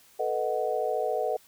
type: chord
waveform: sine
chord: B dominant seventh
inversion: third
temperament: equal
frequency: 440 / 493.9 / 622.3 / 740 Hz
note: A4 / B4 / D#5 / F#5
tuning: 0 / 0 / 0 / 0 cents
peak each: -31 dBFS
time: 0.19-1.37 s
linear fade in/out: 10 ms
effects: white hiss -58 dBFS RMS until 1.47 s